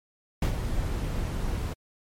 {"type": "noise with ADSR envelope", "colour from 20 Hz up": "brown", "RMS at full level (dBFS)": -21, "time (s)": [0.42, 1.74], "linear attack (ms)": 5, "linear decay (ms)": 98, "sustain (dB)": -8, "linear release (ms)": 16, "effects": ["MP3 64 kbps"]}